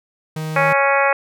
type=tone; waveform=45% pulse; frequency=156.7 Hz; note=D#3; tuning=13 cents sharp; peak=-23 dBFS; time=0.36-0.73 s; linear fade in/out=5 ms
type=harmonic tone; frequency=277.2 Hz; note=C#4; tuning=in tune; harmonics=2 / 3 / 4 / 5 / 6 / 7 / 8 / 9; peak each=-18 / -20 / -21 / -22 / -23 / -23 / -24 / -25 dBFS; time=0.56-1.13 s; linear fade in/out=2 ms
effects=none